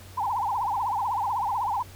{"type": "tone with vibrato", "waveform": "sine", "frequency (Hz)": 902, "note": "A5", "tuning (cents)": 43, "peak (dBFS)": -24, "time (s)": [0.17, 1.83], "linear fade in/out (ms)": 10, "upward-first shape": "triangle", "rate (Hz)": 16, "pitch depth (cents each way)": 260, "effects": ["added 93 Hz sine -45 dBFS peak until 1.95 s", "pink hiss -49 dBFS RMS until 1.95 s"]}